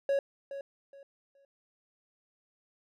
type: tone with echo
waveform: triangle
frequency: 554.4 Hz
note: C#5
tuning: in tune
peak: -23 dBFS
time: 0.09-0.19 s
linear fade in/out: 2 ms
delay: 420 ms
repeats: 3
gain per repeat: -12 dB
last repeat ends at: 1.45 s
effects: none